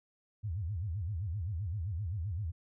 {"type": "tone with vibrato", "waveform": "sine", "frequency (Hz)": 92.5, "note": "F#2", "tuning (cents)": 0, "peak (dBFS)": -33, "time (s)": [0.43, 2.52], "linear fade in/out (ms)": 20, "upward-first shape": "sine", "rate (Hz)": 7.7, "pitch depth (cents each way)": 290, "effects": []}